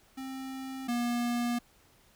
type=tone pair in turn; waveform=square; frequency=264.6 / 239.6 Hz; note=C4 / A#3; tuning=+20 / +48 cents; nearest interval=major second; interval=172 cents; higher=first; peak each=-38 / -29 dBFS; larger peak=second; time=0.17-0.88 / 0.88-1.59 s; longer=neither; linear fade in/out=10 ms; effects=pink hiss -63 dBFS RMS until 2.15 s